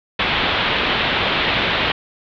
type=low-pass noise; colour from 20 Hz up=white; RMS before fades=-19 dBFS; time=0.19-1.92 s; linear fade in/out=5 ms; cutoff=3700 Hz; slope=48 dB/octave; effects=none